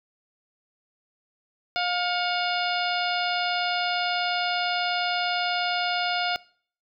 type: harmonic tone with a mistuned harmonic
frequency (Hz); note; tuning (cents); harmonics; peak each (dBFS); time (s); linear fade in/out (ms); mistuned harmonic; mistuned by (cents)
710; F5; +28; 1 / 2 / 3 / 4 / 5 / 6 / 7; -27 / -30 / -32 / -33 / -34 / -35 / -35; 1.76-6.36; 0; 3; +65
effects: noise-tail reverb RT60 0.5 s tail -22 dB re dry